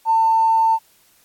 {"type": "tone with tanh clipping", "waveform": "triangle", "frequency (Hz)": 897, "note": "A5", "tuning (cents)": 33, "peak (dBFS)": -12, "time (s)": [0.05, 0.79], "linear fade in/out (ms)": 50, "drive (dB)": 2, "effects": ["white hiss -56 dBFS RMS until 1.24 s", "AAC 64 kbps"]}